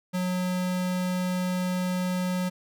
square tone, 182.1 Hz, F#3, 27 cents flat, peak -26 dBFS, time 0.13-2.5 s, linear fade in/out 20 ms, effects none

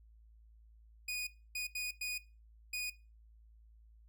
sawtooth tone bursts at uneven times, 2472 Hz, D#7, 12 cents flat, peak -33 dBFS, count 5, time 1.08-1.27 / 1.55-1.67 / 1.75-1.91 / 2.01-2.18 / 2.73-2.9 s, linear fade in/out 5 ms, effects noise-tail reverb RT60 0.3 s tail -20 dB re dry + added 55 Hz sine -58 dBFS peak until 4.08 s

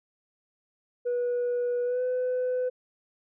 sine tone with pitch glide, 487 to 503.6 Hz, B4 to B4, -24 to +34 cents, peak -23 dBFS, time 1.05-2.7 s, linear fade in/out 20 ms, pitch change +58 cents, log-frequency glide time 1.84-2.02 s, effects tanh soft clip ceiling -23 dBFS

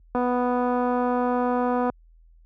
click train, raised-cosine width 1 ms, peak -12 dBFS, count 433, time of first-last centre 0.15-1.899 s, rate 247 Hz, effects added 41 Hz sine -43 dBFS peak until 2.45 s + high-pass 60 Hz 12 dB/octave

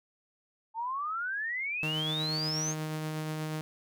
sine exponential sweep, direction up, 878 to 6630 Hz, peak -31 dBFS, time 0.74-2.75 s, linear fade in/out 50 ms
sawtooth tone with tremolo, 155.56 Hz, D#3, in tune, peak -28 dBFS, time 1.83-3.61 s, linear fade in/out 0 ms, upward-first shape triangle, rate 8.3 Hz, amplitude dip 25%
effects none

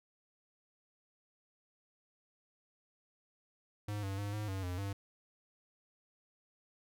square tone with pitch steps, 104 / 97.5 / 102 / 105.9 / 96 / 89.9 / 99.2 Hz, G#2 / G2 / G#2 / G#2 / G2 / F#2 / G2, +3 / -9 / -31 / +34 / -36 / -49 / +21 cents, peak -37 dBFS, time 3.88-4.93 s, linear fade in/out 5 ms, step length 150 ms, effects none

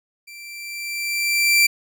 sawtooth tone with level ramp, 2349 Hz, D7, in tune, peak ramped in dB -35 to -8 dBFS, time 0.27-1.67 s, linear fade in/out 10 ms, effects none

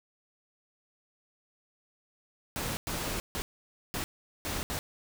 pink noise bursts at uneven times, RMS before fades -34 dBFS, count 6, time 2.56-2.77 / 2.87-3.2 / 3.35-3.42 / 3.94-4.04 / 4.45-4.63 / 4.7-4.79 s, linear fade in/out 0 ms, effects none

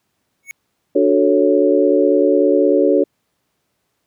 square tone with exponential growth, 2217 Hz, C#7, in tune, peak -24 dBFS, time 0.43-0.51 s, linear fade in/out 0 ms, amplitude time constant 16 ms
sine chord, D major seventh, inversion none, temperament equal, 293.7 / 370 / 440 / 554.4 Hz, D4 / F#4 / A4 / C#5, 0 / 0 / 0 / 0 cents, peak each -16 dBFS, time 0.95-3.04 s, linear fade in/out 10 ms
effects pink hiss -69 dBFS RMS until 4.06 s + high-pass 100 Hz 12 dB/octave

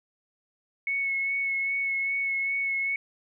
sine tone with vibrato, 2200 Hz, C#7, 14 cents flat, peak -25 dBFS, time 0.87-2.96 s, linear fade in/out 2 ms, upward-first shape sine, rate 2.5 Hz, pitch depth 17 cents each way, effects none

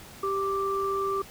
sine tone pair together, 392 / 1174.7 Hz, G4 / D6, 0 / 0 cents, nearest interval octave + perfect fifth, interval 1900 cents, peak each -28 dBFS, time 0.23-1.22 s, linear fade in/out 5 ms, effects pink hiss -47 dBFS RMS until 1.3 s

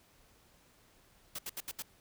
white noise bursts, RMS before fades -40 dBFS, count 5, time 1.35-1.823 s, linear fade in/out 5 ms, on 37 ms, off 72 ms, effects pink hiss -65 dBFS RMS until 2 s

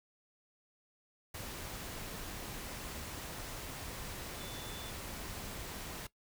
sine tone in noise, 3498 Hz, A7, 11 cents flat, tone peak -50 dBFS, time 4.4-4.9 s, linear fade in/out 5 ms, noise pink, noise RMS -44 dBFS, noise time 1.34-6.07 s, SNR -9 dB, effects noise-tail reverb RT60 0.1 s tail -18 dB re dry

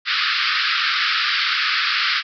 pink band-pass noise, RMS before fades -20 dBFS, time 0.05-2.23 s, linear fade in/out 50 ms, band 1200 to 5100 Hz, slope 96 dB/octave, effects none

